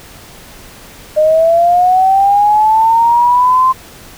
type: linear sweep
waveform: sine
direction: up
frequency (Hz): 608 to 1046.5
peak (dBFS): -6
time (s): 1.16-3.73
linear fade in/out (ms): 20
effects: pink hiss -36 dBFS RMS until 4.17 s